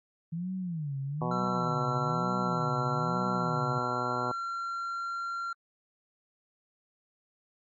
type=tone with vibrato; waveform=sine; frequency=159.9 Hz; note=D#3; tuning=48 cents sharp; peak=-31 dBFS; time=0.32-3.79 s; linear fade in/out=10 ms; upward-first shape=sine; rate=1.1 Hz; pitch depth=280 cents each way
type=harmonic tone; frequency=123.47 Hz; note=B2; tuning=in tune; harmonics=1 / 2 / 3 / 4 / 5 / 6 / 7 / 8 / 9; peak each=-39 / -39 / -39 / -39 / -39 / -39 / -39 / -39 / -39 dBFS; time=1.21-4.32 s; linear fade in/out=5 ms
type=tone with pitch glide; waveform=triangle; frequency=1344 to 1375.4 Hz; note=E6 to F6; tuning=+33 to -27 cents; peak=-30 dBFS; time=1.31-5.53 s; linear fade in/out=5 ms; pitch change=+40 cents; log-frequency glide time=1.69-5.16 s
effects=MP3 32 kbps